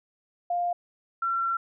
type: tone pair in turn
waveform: sine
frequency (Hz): 702 / 1358.5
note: F5 / F6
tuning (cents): +9 / -48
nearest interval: major seventh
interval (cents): 1143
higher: second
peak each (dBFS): -24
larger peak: neither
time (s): 0.5-0.73 / 1.22-1.57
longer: second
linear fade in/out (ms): 5
effects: none